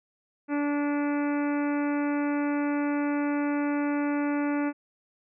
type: harmonic tone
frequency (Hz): 290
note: D4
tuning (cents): -22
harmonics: 1 / 2 / 3 / 4 / 5 / 6 / 7 / 8 / 9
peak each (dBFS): -25 / -35 / -37 / -41 / -39 / -45 / -44 / -45 / -48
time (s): 0.48-4.73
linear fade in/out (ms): 50
effects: none